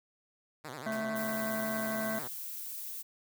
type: tone with vibrato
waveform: 5% pulse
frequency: 138.4 Hz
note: C#3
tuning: 2 cents flat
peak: -30 dBFS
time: 0.64-2.28 s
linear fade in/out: 10 ms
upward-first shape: sine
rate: 11 Hz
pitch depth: 220 cents each way
type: harmonic tone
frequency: 220 Hz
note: A3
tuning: in tune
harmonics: 1 / 3 / 5 / 7 / 9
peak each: -36 / -36 / -44 / -41 / -46 dBFS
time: 0.86-2.19 s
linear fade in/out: 5 ms
type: noise with exponential decay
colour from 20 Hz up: white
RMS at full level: -46 dBFS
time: 0.92-1.27 s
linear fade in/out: 1 ms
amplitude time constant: 75 ms
type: noise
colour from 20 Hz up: violet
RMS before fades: -41 dBFS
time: 1.15-3.03 s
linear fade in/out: 20 ms
effects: none